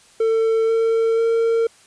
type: tone with pitch steps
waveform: triangle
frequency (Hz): 448.5 / 452.9 / 457.4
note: A4 / A#4 / A#4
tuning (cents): +33 / -50 / -33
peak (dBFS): -13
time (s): 0.2-1.67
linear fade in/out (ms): 5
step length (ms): 490
effects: white hiss -51 dBFS RMS until 1.86 s + resampled to 22050 Hz